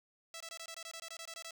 5% pulse tone bursts, 659.3 Hz, E5, in tune, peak -33 dBFS, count 14, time 0.34-1.509 s, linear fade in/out 2 ms, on 64 ms, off 21 ms, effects none

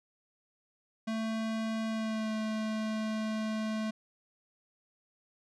square tone with pitch glide, 222.1 to 217.8 Hz, A3 to A3, +16 to -17 cents, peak -32 dBFS, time 1.07-3.91 s, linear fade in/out 10 ms, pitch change -33 cents, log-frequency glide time 1.88-2.33 s, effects low-pass 6000 Hz 12 dB/octave

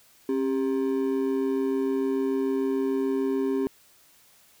triangle ring-modulated tone, 333.3 Hz, E4, 19 cents sharp, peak -18 dBFS, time 0.29-3.67 s, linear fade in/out 0 ms, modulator 63.4 Hz, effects white hiss -58 dBFS RMS until 4.6 s

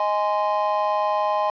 triangle chord, Ab major, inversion second, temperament just, 623 / 830.6 / 1038.3 Hz, Eb5 / Ab5 / C6, +2 / 0 / -14 cents, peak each -22 / -22 / -22 dBFS, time 0-1.5 s, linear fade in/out 2 ms, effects resampled to 11025 Hz + 8-bit

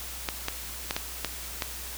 clicks, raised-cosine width 0.2 ms, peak -10 dBFS, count 6, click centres 0.288 / 0.484 / 0.909 / 0.965 / 1.247 / 1.622 s, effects added 60 Hz sine -43 dBFS peak until 1.97 s + white hiss -39 dBFS RMS until 1.97 s

